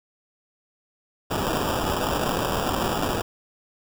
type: noise with sample-and-hold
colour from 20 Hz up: violet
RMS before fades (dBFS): -25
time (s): 1.3-3.22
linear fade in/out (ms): 10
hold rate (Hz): 2100
effects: none